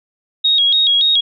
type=tone with vibrato; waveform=sine; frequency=3520 Hz; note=A7; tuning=in tune; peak=-10 dBFS; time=0.44-1.21 s; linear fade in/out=10 ms; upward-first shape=square; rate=3.5 Hz; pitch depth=110 cents each way; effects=none